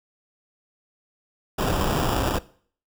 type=noise with sample-and-hold; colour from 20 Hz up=pink; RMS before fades=-23 dBFS; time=1.58-2.39 s; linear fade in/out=10 ms; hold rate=2100 Hz; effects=noise-tail reverb RT60 0.5 s tail -19 dB re dry